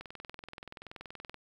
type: click train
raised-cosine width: 0.3 ms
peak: -28 dBFS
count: 29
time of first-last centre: 0.01-1.343 s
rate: 21 Hz
effects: 10-bit